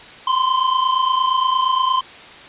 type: tone pair together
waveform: square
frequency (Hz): 1016 / 1044.6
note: B5 / C6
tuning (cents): +49 / -3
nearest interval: unison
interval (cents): 48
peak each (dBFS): -21 / -17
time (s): 0.27-2.01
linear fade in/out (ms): 5
effects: white hiss -39 dBFS RMS until 2.48 s + resampled to 8000 Hz